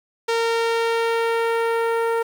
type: tone with low-pass filter sweep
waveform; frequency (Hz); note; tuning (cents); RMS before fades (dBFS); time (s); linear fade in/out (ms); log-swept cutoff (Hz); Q
sawtooth; 459.6; A#4; -25; -21; 0.28-2.23; 10; 5600 to 1500; 0.84
effects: 7-bit